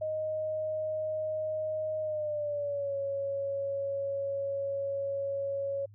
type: tone with pitch glide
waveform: sine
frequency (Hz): 622.3 to 554.4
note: D#5 to C#5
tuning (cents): 0 to 0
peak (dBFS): -30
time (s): 0.01-5.86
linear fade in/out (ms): 10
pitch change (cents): -200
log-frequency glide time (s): 2.01-2.96
effects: added 103 Hz sine -51 dBFS peak until 5.94 s